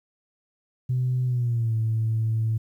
sine tone with pitch glide, 126.6 to 111.49 Hz, B2 to A2, +43 to +23 cents, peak -20 dBFS, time 0.89-2.58 s, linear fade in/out 10 ms, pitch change -220 cents, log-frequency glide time 1.25-1.75 s, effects tanh soft clip ceiling -17 dBFS + 10-bit

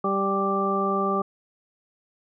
harmonic tone, 196 Hz, G3, in tune, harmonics 1 / 2 / 3 / 4 / 6, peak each -28 / -27 / -31 / -31 / -25 dBFS, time 0.04-1.22 s, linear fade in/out 5 ms, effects none

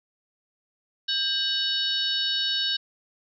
sine tone cluster, 1592 / 2964 / 3779 / 4432 / 5330 Hz, G6 / F#7 / A#7 / C#8 / E8, +26 / +2 / +23 / -1 / +18 cents, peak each -34 / -30 / -26 / -30 / -35 dBFS, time 1.08-2.77 s, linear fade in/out 10 ms, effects none

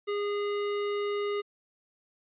square tone, 410 Hz, G#4, 22 cents flat, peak -29 dBFS, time 0.07-1.42 s, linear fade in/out 20 ms, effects resampled to 8000 Hz

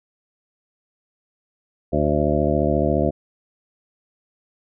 harmonic tone, 74.4 Hz, D2, 23 cents sharp, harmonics 1 / 2 / 3 / 4 / 5 / 7 / 8 / 9, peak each -25 / -25 / -25 / -25 / -25 / -25 / -25 / -25 dBFS, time 1.92-3.11 s, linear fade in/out 20 ms, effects none

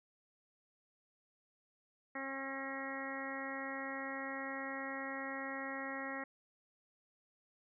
harmonic tone, 270.5 Hz, C#4, 42 cents flat, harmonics 1 / 2 / 3 / 4 / 5 / 6 / 7 / 8, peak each -46 / -47 / -49 / -50 / -50 / -53 / -44 / -51 dBFS, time 2.15-6.24 s, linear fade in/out 5 ms, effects none

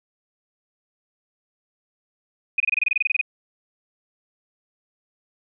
sine tone bursts, 2489 Hz, D#7, in tune, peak -16 dBFS, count 14, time 2.58-3.213 s, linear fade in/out 5 ms, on 22 ms, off 25 ms, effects none

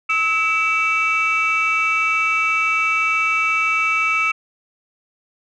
sine tone cluster, 1296 / 2287 / 2666 Hz, E6 / D7 / E7, -30 / -47 / +19 cents, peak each -19 dBFS, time 0.09-4.32 s, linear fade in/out 10 ms, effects tanh soft clip ceiling -10 dBFS

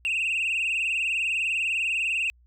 sine tone with vibrato, 2637 Hz, E7, in tune, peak -21 dBFS, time 0.05-2.3 s, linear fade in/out 0 ms, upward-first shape sine, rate 20 Hz, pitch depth 100 cents each way, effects tanh soft clip ceiling -22 dBFS + added 60 Hz sine -55 dBFS peak until 2.46 s

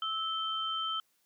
sine tone pair together, 1307 / 3109 Hz, E6 / G7, -15 / -15 cents, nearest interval octave + minor third, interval 1500 cents, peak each -34 / -34 dBFS, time 0.02-1 s, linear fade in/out 2 ms, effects white hiss -73 dBFS RMS until 1.25 s + high-pass 150 Hz 12 dB/octave

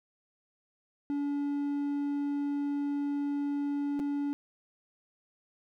triangle tone with dropouts, 286 Hz, D4, 46 cents flat, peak -27 dBFS, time 1.1-4.33 s, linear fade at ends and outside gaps 0 ms, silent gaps 3.993-3.999 s, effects none

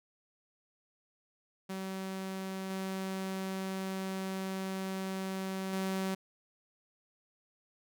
sawtooth tone with level steps, 190.6 Hz, G3, 48 cents flat, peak -33 / -31 / -28 dBFS, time 1.69-6.15 s, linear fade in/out 10 ms, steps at 2.7 / 5.73 s, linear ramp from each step 2 ms, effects none

